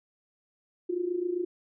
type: tone with amplitude modulation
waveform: sine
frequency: 354.8 Hz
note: F4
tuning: 27 cents sharp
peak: -24 dBFS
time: 0.89-1.45 s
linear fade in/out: 10 ms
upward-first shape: sine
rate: 27.6 Hz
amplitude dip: 75%
effects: none